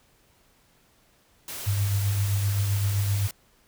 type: noise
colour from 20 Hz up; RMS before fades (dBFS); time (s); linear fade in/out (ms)
white; -36; 1.48-3.31; 2
type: tone with tremolo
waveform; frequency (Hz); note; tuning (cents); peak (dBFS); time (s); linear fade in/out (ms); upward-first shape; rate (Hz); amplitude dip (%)
sine; 100.3; G2; +40; -20; 1.66-3.28; 20; triangle; 7.7; 40
effects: pink hiss -62 dBFS RMS until 3.67 s